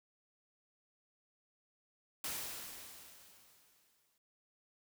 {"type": "noise with exponential decay", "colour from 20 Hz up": "white", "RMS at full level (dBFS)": -39, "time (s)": [2.24, 4.18], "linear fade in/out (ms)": 2, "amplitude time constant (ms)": 420, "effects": []}